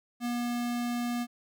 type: tone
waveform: square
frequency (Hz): 240.5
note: B3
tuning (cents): -46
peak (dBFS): -30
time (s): 0.2-1.27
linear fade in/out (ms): 50
effects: none